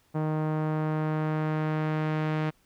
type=tone with low-pass filter sweep; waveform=sawtooth; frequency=155.1 Hz; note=D#3; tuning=5 cents flat; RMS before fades=-28 dBFS; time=0.14-2.51 s; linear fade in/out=20 ms; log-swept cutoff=1000 to 2400 Hz; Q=0.97; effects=pink hiss -66 dBFS RMS until 2.65 s